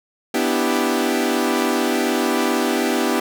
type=chord; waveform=sawtooth; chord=E minor seventh; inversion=second; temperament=equal; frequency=246.9 / 293.7 / 329.6 / 392 Hz; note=B3 / D4 / E4 / G4; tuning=0 / 0 / 0 / 0 cents; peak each=-18 / -20 / -20 / -19 dBFS; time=0.34-3.2 s; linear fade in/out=5 ms; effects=none